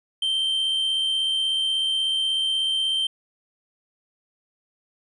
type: tone with amplitude modulation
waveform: triangle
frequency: 3130 Hz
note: G7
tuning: 3 cents flat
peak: -18 dBFS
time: 0.22-3.07 s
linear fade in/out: 5 ms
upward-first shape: sine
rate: 76.4 Hz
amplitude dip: 30%
effects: resampled to 24000 Hz